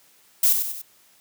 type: noise with echo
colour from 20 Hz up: violet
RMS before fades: -17 dBFS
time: 0.43-0.53 s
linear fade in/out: 5 ms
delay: 96 ms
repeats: 3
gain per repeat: -6 dB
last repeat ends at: 0.818 s
effects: white hiss -57 dBFS RMS until 1.2 s + high-pass 100 Hz 12 dB/octave